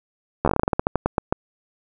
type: slowing click train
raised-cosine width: 1 ms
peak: -4 dBFS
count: 17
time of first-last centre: 0.45-1.325 s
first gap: 12 ms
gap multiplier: 1.18
effects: none